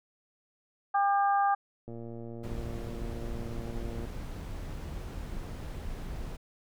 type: harmonic tone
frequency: 400 Hz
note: G4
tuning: 35 cents sharp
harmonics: 2 / 3 / 4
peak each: -24 / -30 / -36 dBFS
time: 0.94-1.55 s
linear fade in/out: 10 ms
type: click train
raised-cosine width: 2 ms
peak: -30 dBFS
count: 253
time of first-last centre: 1.88-4.052 s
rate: 116 Hz
type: noise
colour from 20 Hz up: brown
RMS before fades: -38 dBFS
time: 2.43-6.37 s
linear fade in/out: 10 ms
effects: none